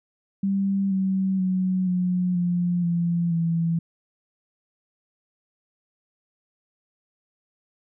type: tone with pitch steps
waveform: sine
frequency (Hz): 196 / 190.75 / 185.64 / 180.67 / 175.83 / 171.12 / 166.54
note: G3 / G3 / F#3 / F#3 / F3 / F3 / E3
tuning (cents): 0 / -47 / +6 / -41 / +12 / -35 / +18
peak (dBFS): -20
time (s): 0.43-3.79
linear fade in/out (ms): 5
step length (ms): 480
effects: none